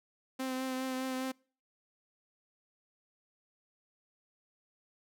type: tone with vibrato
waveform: sawtooth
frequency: 260 Hz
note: C4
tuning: 11 cents flat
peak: -30 dBFS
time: 0.39-1.32 s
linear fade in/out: 10 ms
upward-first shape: triangle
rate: 4.9 Hz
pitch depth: 22 cents each way
effects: noise-tail reverb RT60 0.4 s tail -25 dB re dry